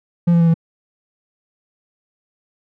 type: tone with pitch steps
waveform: triangle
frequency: 172.1 / 169.63 / 167.2 / 164.8 Hz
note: F3 / E3 / E3 / E3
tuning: -25 / +50 / +25 / 0 cents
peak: -8 dBFS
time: 0.27-0.542 s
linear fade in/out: 10 ms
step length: 68 ms
effects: none